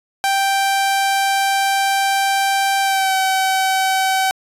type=tone with pitch glide; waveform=sawtooth; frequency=784 to 763 Hz; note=G5 to G5; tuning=0 to -47 cents; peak=-11 dBFS; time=0.24-4.31 s; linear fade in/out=0 ms; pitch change=-47 cents; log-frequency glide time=2.82-3.15 s; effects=resampled to 32000 Hz